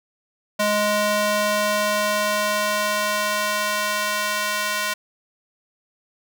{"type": "tone with high-pass filter sweep", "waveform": "square", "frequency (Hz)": 208.6, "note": "G#3", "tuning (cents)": 8, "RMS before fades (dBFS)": -22, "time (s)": [0.59, 4.94], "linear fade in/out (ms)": 10, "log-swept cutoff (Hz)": [490, 1300], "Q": 0.93, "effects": []}